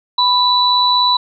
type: tone pair together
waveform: sine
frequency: 991 / 3958 Hz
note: B5 / B7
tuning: +6 / +3 cents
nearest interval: 2 octaves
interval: 2397 cents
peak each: -13 dBFS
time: 0.18-1.17 s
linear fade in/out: 5 ms
effects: none